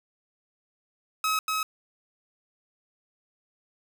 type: tone with echo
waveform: sawtooth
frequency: 1279 Hz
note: D#6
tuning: 47 cents sharp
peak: -20 dBFS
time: 1.24-1.39 s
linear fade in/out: 2 ms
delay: 240 ms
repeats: 1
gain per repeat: -2 dB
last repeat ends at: 1.63 s
effects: none